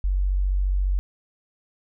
sine tone, 47.26 Hz, F#1, 37 cents sharp, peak -19 dBFS, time 0.04-0.99 s, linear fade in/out 0 ms, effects none

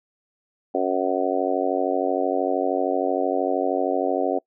harmonic tone, 93 Hz, F#2, 9 cents sharp, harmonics 3 / 4 / 5 / 6 / 7 / 8, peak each -27 / -27 / -27 / -27 / -27 / -27 dBFS, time 0.74-4.39 s, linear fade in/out 10 ms, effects noise-tail reverb RT60 0.1 s tail -24 dB re dry

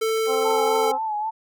square tone, 444 Hz, A4, 16 cents sharp, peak -21 dBFS, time 0.01-0.92 s, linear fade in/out 10 ms
harmonic tone, 261.6 Hz, C4, in tune, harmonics 1 / 2 / 3 / 4 / 5, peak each -37 / -28 / -28 / -34 / -35 dBFS, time 0.26-0.99 s, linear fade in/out 50 ms
sine tone with vibrato, 861 Hz, A5, 38 cents flat, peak -23 dBFS, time 0.44-1.31 s, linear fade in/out 20 ms, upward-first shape sine, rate 3.8 Hz, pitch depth 56 cents each way
effects none

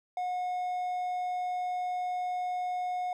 triangle tone, 725 Hz, F#5, 35 cents flat, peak -28 dBFS, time 0.17-3.13 s, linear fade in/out 2 ms, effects none

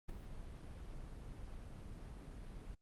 brown noise with ADSR envelope, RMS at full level -40 dBFS, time 0.08-2.75 s, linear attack 17 ms, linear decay 4 ms, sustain -9 dB, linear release 10 ms, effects Opus 32 kbps

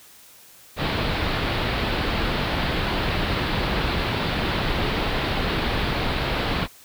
pink low-pass noise, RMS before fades -24 dBFS, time 0.76-6.68 s, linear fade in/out 50 ms, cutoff 4400 Hz, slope 48 dB/octave, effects white hiss -49 dBFS RMS until 6.84 s

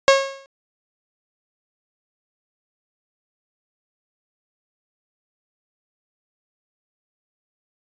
sawtooth tone with exponential decay, 545 Hz, C#5, 29 cents flat, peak -4 dBFS, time 0.08-0.46 s, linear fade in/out 0 ms, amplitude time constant 81 ms, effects resampled to 16000 Hz

